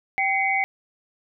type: tone cluster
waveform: sine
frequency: 779 / 2062 / 2242 Hz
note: G5 / C7 / C#7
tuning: -11 / -26 / +19 cents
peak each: -24 dBFS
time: 0.18-0.64 s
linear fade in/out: 0 ms
effects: none